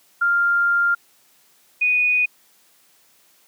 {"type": "tone pair in turn", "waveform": "sine", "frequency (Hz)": [1396.9, 2476], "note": ["F6", "D#7"], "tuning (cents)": [0, -9], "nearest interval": "minor seventh", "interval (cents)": 991, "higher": "second", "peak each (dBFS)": -15, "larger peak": "neither", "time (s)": [[0.21, 0.95], [1.81, 2.26]], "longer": "first", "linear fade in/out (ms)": 10, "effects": ["white hiss -57 dBFS RMS until 3.47 s", "high-pass 150 Hz 12 dB/octave"]}